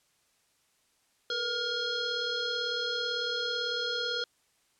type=tone with frequency modulation; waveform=sine; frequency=2349 Hz; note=D7; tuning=in tune; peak=-29 dBFS; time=1.3-4.24 s; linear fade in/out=2 ms; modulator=932 Hz; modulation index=2.4; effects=white hiss -70 dBFS RMS until 4.79 s + low-pass 10000 Hz 12 dB/octave